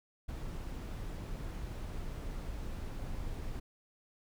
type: noise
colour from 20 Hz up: brown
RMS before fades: -40 dBFS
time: 0.28-3.6 s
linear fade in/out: 10 ms
effects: none